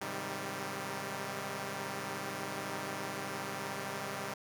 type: chord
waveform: 5% pulse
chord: Ab major seventh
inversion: none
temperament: equal with one note detuned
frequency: 103.83 / 132.87 / 155.56 / 196 Hz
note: Ab2 / C3 / Eb3 / G3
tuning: 0 / +27 / 0 / 0 cents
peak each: -35 / -32 / -33 / -29 dBFS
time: 0.01-4.34 s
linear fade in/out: 5 ms
effects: none